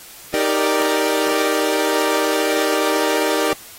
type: chord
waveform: sawtooth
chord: Eb major seventh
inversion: none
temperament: equal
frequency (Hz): 311.1 / 392 / 466.2 / 587.3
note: Eb4 / G4 / Bb4 / D5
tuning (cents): 0 / 0 / 0 / 0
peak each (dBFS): -18 / -18 / -18 / -18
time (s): 0.34-3.53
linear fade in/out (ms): 0
effects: white hiss -40 dBFS RMS until 3.78 s + AAC 48 kbps